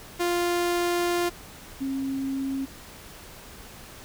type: tone pair in turn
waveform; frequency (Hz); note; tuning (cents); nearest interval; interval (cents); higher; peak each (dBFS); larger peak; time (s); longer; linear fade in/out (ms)
sawtooth / sine; 349.2 / 269.9; F4 / C#4; 0 / -46; major third; 446; first; -19 / -26; first; 0.19-1.3 / 1.8-2.66; first; 20
effects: pink hiss -45 dBFS RMS until 4.04 s

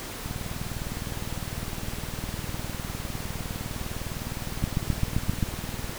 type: two click trains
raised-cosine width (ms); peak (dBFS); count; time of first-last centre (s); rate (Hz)
5; -11 / -21; 7 / 112; 4.64-5.427 / 0.26-5.895; 7.62 / 19.7
effects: pink hiss -37 dBFS RMS until 5.98 s

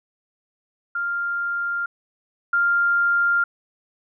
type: tone pair in turn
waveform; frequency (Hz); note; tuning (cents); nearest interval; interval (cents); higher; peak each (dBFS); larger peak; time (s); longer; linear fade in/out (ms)
sine; 1396.9 / 1396.9; F6 / F6; 0 / 0; unison; 0; neither; -22 / -16; second; 0.95-1.86 / 2.53-3.44; neither; 5
effects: none

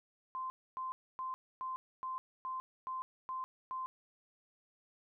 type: tone bursts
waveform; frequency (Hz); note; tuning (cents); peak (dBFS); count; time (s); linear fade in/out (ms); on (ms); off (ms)
sine; 1039; C6; -12; -37; 9; 0.35-3.86; 0; 150; 270
effects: none

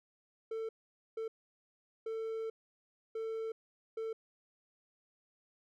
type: tone bursts at uneven times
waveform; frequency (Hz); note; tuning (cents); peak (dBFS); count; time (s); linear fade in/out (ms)
triangle; 446.5; A4; +25; -34; 5; 0.51-0.69 / 1.17-1.28 / 2.06-2.5 / 3.15-3.52 / 3.97-4.13; 5
effects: none

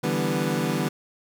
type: chord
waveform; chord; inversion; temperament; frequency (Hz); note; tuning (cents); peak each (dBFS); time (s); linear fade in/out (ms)
25% pulse; E minor seventh; third; equal; 146.83 / 164.81 / 196 / 246.9; D3 / E3 / G3 / B3; 0 / 0 / 0 / 0; -25; 0.03-0.89; 10
effects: none

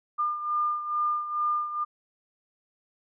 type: beating tone pair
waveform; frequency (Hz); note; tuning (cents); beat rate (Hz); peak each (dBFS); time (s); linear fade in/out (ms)
sine; 1204 / 1206.3; D6 / D6; +43 / +46; 2.3; -26 / -32; 0.18-1.85; 20
effects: none

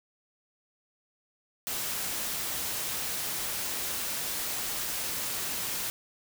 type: noise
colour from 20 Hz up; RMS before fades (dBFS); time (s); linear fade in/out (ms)
white; -33; 1.67-5.9; 0
effects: none

